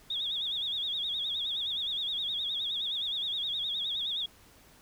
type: tone with vibrato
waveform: sine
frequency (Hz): 3520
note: A7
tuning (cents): 0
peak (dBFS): -30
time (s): 0.1-4.26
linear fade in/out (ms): 5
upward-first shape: sine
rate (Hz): 9.6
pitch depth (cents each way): 130
effects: pink hiss -58 dBFS RMS until 4.81 s